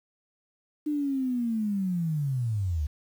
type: linear sweep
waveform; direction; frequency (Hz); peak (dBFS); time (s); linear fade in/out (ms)
sine; down; 303.7 to 69.4; -25; 0.86-2.87; 10
effects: 9-bit